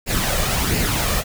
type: noise with flanger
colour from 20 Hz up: pink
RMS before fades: -20 dBFS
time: 0.06-1.24 s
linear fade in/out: 50 ms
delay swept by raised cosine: 0.41 to 1.71 ms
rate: 1.4 Hz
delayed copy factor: +0.5
effects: none